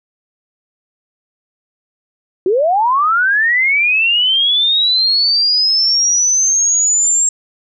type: linear sweep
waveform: sine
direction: up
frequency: 349.2 to 7510 Hz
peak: -10 dBFS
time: 2.46-7.29 s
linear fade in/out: 2 ms
effects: none